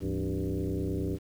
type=tone with frequency modulation; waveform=sine; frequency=108.6 Hz; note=A2; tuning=22 cents flat; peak=-28 dBFS; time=0-1.19 s; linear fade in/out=50 ms; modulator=93.8 Hz; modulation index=3.5; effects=9-bit